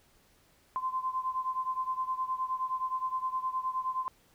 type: beating tone pair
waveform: sine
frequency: 1033 / 1042.6 Hz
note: C6 / C6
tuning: -22 / -6 cents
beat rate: 9.6 Hz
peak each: -32 / -35 dBFS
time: 0.76-4.08 s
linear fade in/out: 0 ms
effects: pink hiss -65 dBFS RMS until 4.34 s